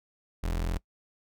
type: tone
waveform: 35% pulse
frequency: 42.47 Hz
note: F1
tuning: 48 cents flat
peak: -26 dBFS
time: 0.43-0.78 s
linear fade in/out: 10 ms
effects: noise-tail reverb RT60 0.1 s tail -23 dB re dry